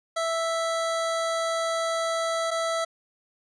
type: tone pair in turn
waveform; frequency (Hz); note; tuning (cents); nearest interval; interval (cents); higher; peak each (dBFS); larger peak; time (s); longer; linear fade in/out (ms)
25% pulse; 659.3 / 659.3; E5 / E5; 0 / 0; unison; 0; neither; -21; neither; 0.16-2.51 / 2.51-2.85; first; 10
effects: resampled to 22050 Hz